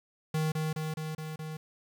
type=tone with echo; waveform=square; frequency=156.4 Hz; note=D#3; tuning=9 cents sharp; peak=-28 dBFS; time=0.34-0.52 s; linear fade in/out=5 ms; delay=210 ms; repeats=5; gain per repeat=-2 dB; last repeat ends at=1.57 s; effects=9-bit